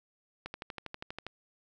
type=click train; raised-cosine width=0.3 ms; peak=-23 dBFS; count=11; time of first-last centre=0.46-1.266 s; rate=12.4 Hz; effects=none